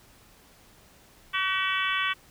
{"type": "harmonic tone with a mistuned harmonic", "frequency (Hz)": 379.1, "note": "F#4", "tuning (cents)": 42, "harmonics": [3, 4, 5, 6, 7, 8, 9], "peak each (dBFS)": [-30, -31, -32, -33, -33, -34, -35], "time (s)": [1.33, 2.14], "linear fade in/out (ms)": 20, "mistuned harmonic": 5, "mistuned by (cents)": 16, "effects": ["pink hiss -56 dBFS RMS until 2.3 s"]}